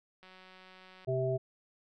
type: click train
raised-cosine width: 0.3 ms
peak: -39 dBFS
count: 153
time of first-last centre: 0.23-1.047 s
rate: 186 Hz
type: harmonic tone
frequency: 130 Hz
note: C3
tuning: 11 cents flat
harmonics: 1 / 3 / 5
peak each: -33 / -33 / -33 dBFS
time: 1.07-1.38 s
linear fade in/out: 20 ms
effects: none